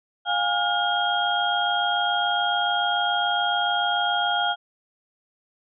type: tone cluster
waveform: sine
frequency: 710 / 817 / 1422 / 3245 Hz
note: F5 / G#5 / F6 / G#7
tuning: +28 / -29 / +31 / -41 cents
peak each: -26 dBFS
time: 0.25-4.56 s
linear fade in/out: 50 ms
effects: none